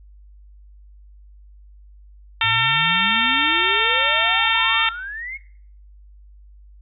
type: harmonic tone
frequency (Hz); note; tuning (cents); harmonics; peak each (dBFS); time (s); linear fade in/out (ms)
451.9; A4; +46; 2 / 3 / 4 / 5 / 6 / 7 / 8; -25 / -24 / -24 / -24 / -23 / -24 / -24; 2.41-4.89; 2
type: exponential sweep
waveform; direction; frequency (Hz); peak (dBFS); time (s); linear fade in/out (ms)
sine; up; 104.1 to 2217; -28; 2.43-5.38; 20
effects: noise-tail reverb RT60 0.6 s tail -21 dB re dry + added 50 Hz sine -43 dBFS peak until 6.81 s